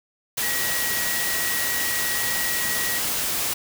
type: tone in noise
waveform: sine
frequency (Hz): 1911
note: A#6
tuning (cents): +43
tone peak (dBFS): -28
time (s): 0.42-2.99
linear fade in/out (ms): 10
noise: white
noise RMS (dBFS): -25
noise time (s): 0.37-3.54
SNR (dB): -6
effects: none